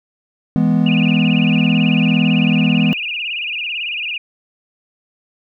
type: chord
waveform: triangle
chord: E major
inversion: none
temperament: equal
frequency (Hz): 164.81 / 207.7 / 246.9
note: E3 / G#3 / B3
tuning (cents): 0 / 0 / 0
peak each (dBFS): -14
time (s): 0.56-2.93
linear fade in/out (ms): 0
type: tone with vibrato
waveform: sine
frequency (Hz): 2637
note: E7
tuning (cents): 0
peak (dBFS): -20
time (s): 0.86-4.18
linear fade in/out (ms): 5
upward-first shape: sine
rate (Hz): 18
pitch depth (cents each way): 170
effects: none